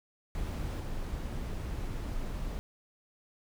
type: noise with level steps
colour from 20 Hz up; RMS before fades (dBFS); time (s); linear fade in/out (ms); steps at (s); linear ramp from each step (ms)
brown; -34 / -36; 0.35-2.59; 0; 0.79; 10
effects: none